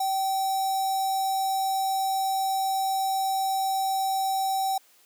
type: tone with notch filter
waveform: square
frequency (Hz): 772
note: G5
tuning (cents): -27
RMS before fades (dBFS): -26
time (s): 0-4.78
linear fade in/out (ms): 5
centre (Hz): 2200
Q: 0.76
effects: white hiss -59 dBFS RMS until 5.05 s + high-pass 300 Hz 12 dB/octave